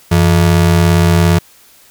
square ring-modulated tone, 130.2 Hz, C3, 8 cents flat, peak -5 dBFS, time 0.11-1.39 s, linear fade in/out 10 ms, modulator 38.7 Hz, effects white hiss -45 dBFS RMS until 1.9 s

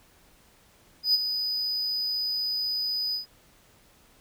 triangle tone with ADSR envelope, 4978 Hz, D#8, in tune, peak -16 dBFS, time 1.03-3.26 s, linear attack 110 ms, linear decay 29 ms, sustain -9 dB, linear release 120 ms, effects pink hiss -59 dBFS RMS until 4.2 s

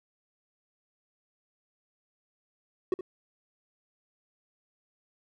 triangle tone with echo, 370.3 Hz, F#4, 1 cent sharp, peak -21 dBFS, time 2.92-2.94 s, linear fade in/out 2 ms, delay 69 ms, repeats 1, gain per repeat -11 dB, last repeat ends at 3.009 s, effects none

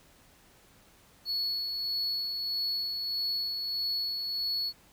triangle tone with tremolo, 4391 Hz, C#8, 17 cents flat, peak -27 dBFS, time 1.25-4.73 s, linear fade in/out 50 ms, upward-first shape sine, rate 1.6 Hz, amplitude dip 35%, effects pink hiss -60 dBFS RMS until 4.92 s

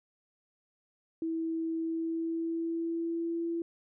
sine tone with pitch glide, 326.2 to 336 Hz, E4 to E4, -18 to +33 cents, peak -30 dBFS, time 1.22-3.62 s, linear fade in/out 2 ms, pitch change +51 cents, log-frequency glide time 1.77-3.46 s, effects none

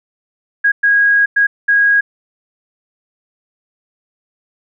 sine tone bursts at uneven times, 1644 Hz, G#6, 18 cents flat, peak -8 dBFS, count 4, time 0.64-0.72 / 0.83-1.26 / 1.36-1.47 / 1.68-2.01 s, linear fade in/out 10 ms, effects none

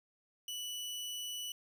sawtooth tone, 2960 Hz, F#7, in tune, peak -36 dBFS, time 0.48-1.52 s, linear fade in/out 2 ms, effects none

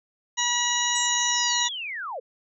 harmonic tone, 966 Hz, B5, 39 cents flat, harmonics 1 / 2 / 3 / 4 / 6 / 7, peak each -29 / -29 / -29 / -29 / -29 / -29 dBFS, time 0.37-1.69 s, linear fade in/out 20 ms
sine linear sweep, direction down, 7840 to 440 Hz, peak -30 dBFS, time 0.95-2.2 s, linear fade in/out 10 ms
effects none

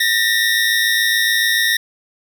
25% pulse tone pair together, 1800 / 1907 Hz, A6 / A#6, +39 / +39 cents, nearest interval minor second, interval 100 cents, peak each -13 dBFS, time 0-1.77 s, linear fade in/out 5 ms, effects none

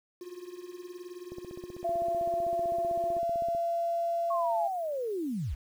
triangle tone with tremolo, 357.1 Hz, F4, 39 cents sharp, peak -35 dBFS, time 0.21-3.19 s, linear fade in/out 2 ms, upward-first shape triangle, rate 19 Hz, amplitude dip 85%
click train, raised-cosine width 2 ms, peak -31 dBFS, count 36, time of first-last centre 1.32-3.549 s, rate 15.7 Hz
sine tone, 680 Hz, F5, 46 cents flat, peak -27 dBFS, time 1.84-4.68 s, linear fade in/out 10 ms
sine linear sweep, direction down, 1108.7 to 44.61 Hz, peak -30 dBFS, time 4.3-5.55 s, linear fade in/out 10 ms
effects 9-bit

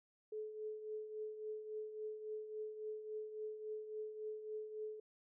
sine tone with tremolo, 430 Hz, A4, 40 cents flat, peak -40 dBFS, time 0.32-5 s, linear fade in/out 5 ms, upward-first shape triangle, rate 3.6 Hz, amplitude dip 65%, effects none

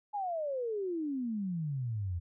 sine exponential sweep, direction down, 850 to 82.8 Hz, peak -32 dBFS, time 0.13-2.2 s, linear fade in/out 20 ms, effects none

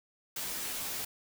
white noise with comb filter, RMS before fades -37 dBFS, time 0.36-1.05 s, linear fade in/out 5 ms, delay 13 ms, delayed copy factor -0.95, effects none

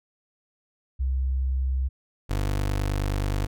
sine / 25% pulse tone pair in turn, 65.41 / 49.53 Hz, C2 / G1, 0 / +19 cents, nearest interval perfect fourth, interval 481 cents, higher first, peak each -22 / -20 dBFS, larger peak second, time 0.99-1.89 / 2.29-3.47 s, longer second, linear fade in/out 20 ms, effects none

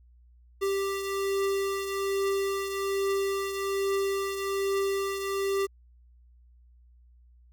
square beating tone pair, 392.7 / 393.9 Hz, G4 / G4, +3 / +8 cents, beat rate 1.2 Hz, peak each -28 / -36 dBFS, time 0.61-5.67 s, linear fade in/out 20 ms, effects added 60 Hz sine -54 dBFS peak until 7.52 s

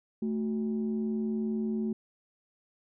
sine tone pair together, 219.4 / 370 Hz, A3 / F#4, -5 / 0 cents, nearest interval major sixth, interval 905 cents, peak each -28 / -35 dBFS, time 0.22-1.93 s, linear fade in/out 5 ms, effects tanh soft clip ceiling -22 dBFS

